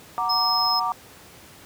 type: chord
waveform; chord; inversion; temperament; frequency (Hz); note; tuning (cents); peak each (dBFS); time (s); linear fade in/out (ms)
sine; Gb augmented; none; equal; 740 / 932.3 / 1174.7; Gb5 / Bb5 / D6; 0 / 0 / 0; -28 / -26 / -25; 0.18-0.92; 0
type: tone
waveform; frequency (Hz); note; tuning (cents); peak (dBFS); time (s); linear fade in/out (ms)
triangle; 5150; E8; -41; -20; 0.29-0.8; 10
effects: pink hiss -47 dBFS RMS until 1.65 s + high-pass 80 Hz 12 dB/octave